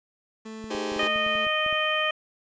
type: tone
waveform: 30% pulse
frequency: 220 Hz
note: A3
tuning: in tune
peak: -34 dBFS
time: 0.45-1.46 s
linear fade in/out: 10 ms
type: clicks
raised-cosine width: 3 ms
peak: -30 dBFS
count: 11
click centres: 0.642 / 0.75 / 0.92 / 0.964 / 1.032 / 1.16 / 1.265 / 1.354 / 1.468 / 1.663 / 1.727 s
type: chord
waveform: sawtooth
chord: Ab major seventh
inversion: second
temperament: just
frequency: 311.5 / 389.3 / 415.3 / 519.1 Hz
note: Eb4 / G4 / Ab4 / C5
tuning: +2 / -12 / 0 / -14 cents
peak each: -30 / -30 / -29 / -31 dBFS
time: 0.7-1.08 s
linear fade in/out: 10 ms
type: harmonic tone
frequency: 618 Hz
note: D#5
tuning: 12 cents flat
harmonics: 1 / 2 / 3 / 4 / 5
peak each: -29 / -29 / -29 / -29 / -29 dBFS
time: 0.99-2.11 s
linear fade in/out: 5 ms
effects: resampled to 16000 Hz + 9-bit